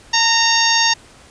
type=harmonic tone with a mistuned harmonic; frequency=922 Hz; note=A#5; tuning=19 cents flat; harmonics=1 / 2 / 3 / 4 / 5 / 6 / 7; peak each=-19 / -19 / -22 / -21 / -20 / -19 / -21 dBFS; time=0.13-0.94 s; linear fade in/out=10 ms; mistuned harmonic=1; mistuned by=-24 cents; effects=pink hiss -45 dBFS RMS until 1.3 s + resampled to 22050 Hz